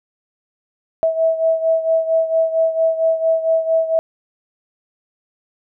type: beating tone pair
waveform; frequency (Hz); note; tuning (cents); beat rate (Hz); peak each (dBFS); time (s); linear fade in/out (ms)
sine; 649 / 653.4; E5 / E5; -27 / -15; 4.4; -15 / -20; 1.03-3.99; 0
effects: none